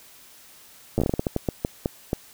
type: slowing click train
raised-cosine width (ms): 2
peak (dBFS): -9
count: 15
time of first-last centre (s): 0.98-2.131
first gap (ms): 9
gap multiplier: 1.3
effects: white hiss -50 dBFS RMS until 2.33 s